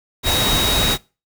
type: tone in noise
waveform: sine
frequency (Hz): 3792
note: A#7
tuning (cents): +29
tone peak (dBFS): -19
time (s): 0.23-0.98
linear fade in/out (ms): 50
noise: pink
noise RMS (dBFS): -19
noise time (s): 0.23-0.98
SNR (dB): -3
effects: noise-tail reverb RT60 0.3 s tail -22 dB re dry